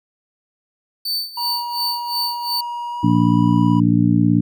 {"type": "tone with tremolo", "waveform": "45% pulse", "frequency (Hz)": 4543, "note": "C#8", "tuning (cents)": 42, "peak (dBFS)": -18, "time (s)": [1.05, 2.61], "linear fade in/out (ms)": 5, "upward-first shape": "sine", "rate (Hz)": 2.8, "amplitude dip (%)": 85}
{"type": "tone with pitch glide", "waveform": "triangle", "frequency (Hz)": [955, 979.6], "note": ["A#5", "B5"], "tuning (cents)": [42, -14], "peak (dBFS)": -22, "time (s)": [1.37, 3.8], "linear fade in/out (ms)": 5, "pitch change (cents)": 44, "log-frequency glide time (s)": [2.9, 3.17]}
{"type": "harmonic tone", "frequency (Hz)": 58.27, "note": "A#1", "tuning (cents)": 0, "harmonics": [2, 3, 4, 5], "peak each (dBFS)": [-18, -17, -18, -17], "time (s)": [3.03, 4.41], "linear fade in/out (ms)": 10}
{"effects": []}